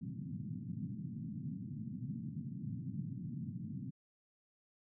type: band-pass noise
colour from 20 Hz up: pink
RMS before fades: -43 dBFS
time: 0.01-3.91 s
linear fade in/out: 10 ms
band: 110 to 250 Hz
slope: 48 dB/octave
effects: none